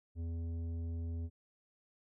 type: tone with tanh clipping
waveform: triangle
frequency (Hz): 83.4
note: E2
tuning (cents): +21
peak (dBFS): -38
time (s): 0.15-1.3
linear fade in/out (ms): 50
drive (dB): 14
effects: none